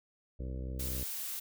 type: harmonic tone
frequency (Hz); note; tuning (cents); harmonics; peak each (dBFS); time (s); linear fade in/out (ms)
64.3; C2; -30; 1 / 2 / 3 / 4 / 5 / 6 / 7 / 8 / 9; -37 / -44 / -49 / -51 / -51 / -57 / -53 / -54 / -57; 0.39-1.04; 10
type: noise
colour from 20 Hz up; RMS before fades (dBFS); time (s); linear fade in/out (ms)
blue; -39; 0.79-1.4; 10
effects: none